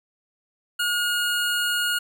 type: tone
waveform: 25% pulse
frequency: 1435 Hz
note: F6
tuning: 47 cents sharp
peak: -18 dBFS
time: 0.79-1.99 s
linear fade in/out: 10 ms
effects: none